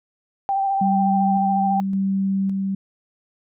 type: tone with vibrato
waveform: sine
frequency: 784 Hz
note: G5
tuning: in tune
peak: -18 dBFS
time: 0.49-1.8 s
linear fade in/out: 0 ms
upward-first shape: sine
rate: 14 Hz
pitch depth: 23 cents each way
type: tone with tremolo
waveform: sine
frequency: 194.1 Hz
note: G3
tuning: 17 cents flat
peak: -18 dBFS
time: 0.81-2.75 s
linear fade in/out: 5 ms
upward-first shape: square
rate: 0.89 Hz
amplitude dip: 25%
effects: none